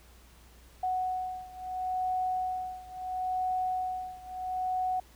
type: beating tone pair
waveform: sine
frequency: 740 / 740.74 Hz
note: F#5 / F#5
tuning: 0 / +2 cents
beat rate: 0.74 Hz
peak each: -32 / -34 dBFS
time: 0.83-5 s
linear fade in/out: 5 ms
effects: added 60 Hz sine -55 dBFS peak until 5.15 s + pink hiss -59 dBFS RMS until 5.15 s